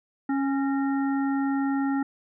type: harmonic tone with a mistuned harmonic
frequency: 274.9 Hz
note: C#4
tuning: 14 cents flat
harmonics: 1 / 3 / 5 / 7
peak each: -23 / -33 / -37 / -40 dBFS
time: 0.29-2.03 s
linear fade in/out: 5 ms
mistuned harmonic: 7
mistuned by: -69 cents
effects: none